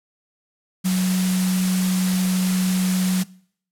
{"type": "tone in noise", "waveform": "sine", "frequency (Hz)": 185, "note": "F#3", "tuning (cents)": 0, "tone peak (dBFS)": -17, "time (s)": [0.84, 3.24], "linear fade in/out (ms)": 20, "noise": "white", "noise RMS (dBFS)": -28, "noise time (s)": [0.84, 3.24], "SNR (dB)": 8, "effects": ["noise-tail reverb RT60 0.6 s tail -22 dB re dry", "low-pass 12000 Hz 12 dB/octave"]}